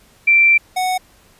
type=tone pair in turn; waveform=sine / square; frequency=2349 / 739.9 Hz; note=D7 / F#5; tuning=0 / 0 cents; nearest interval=octave + minor sixth; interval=2000 cents; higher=first; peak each=-8 / -17 dBFS; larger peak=first; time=0.27-0.58 / 0.76-0.98 s; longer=first; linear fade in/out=10 ms; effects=pink hiss -51 dBFS RMS until 1.39 s + resampled to 32000 Hz